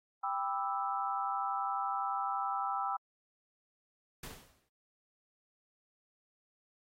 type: chord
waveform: sine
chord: E minor seventh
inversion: first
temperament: just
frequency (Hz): 791.1 / 988.9 / 1186.7 / 1318.5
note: G5 / B5 / D6 / E6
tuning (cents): +16 / +2 / +18 / 0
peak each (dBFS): -36 / -39 / -42 / -36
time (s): 0.23-2.97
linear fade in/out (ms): 10
type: noise with exponential decay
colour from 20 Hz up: pink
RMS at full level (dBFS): -42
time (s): 4.23-4.69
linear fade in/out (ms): 5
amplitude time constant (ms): 98
effects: AAC 48 kbps